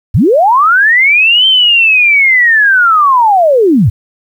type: linear two-way sweep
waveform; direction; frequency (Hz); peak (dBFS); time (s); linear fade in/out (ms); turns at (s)
sine; up then down; 65.2 to 3136 to 80.5; -4; 0.14-3.9; 10; 1.47
effects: 7-bit

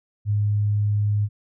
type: tone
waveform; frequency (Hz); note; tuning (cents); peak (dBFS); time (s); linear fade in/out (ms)
sine; 103.83; G#2; 0; -18; 0.25-1.29; 50
effects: none

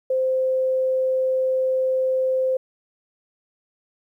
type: tone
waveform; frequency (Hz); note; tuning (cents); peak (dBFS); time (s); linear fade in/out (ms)
sine; 520; C5; -11; -18; 0.1-2.57; 5
effects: 10-bit

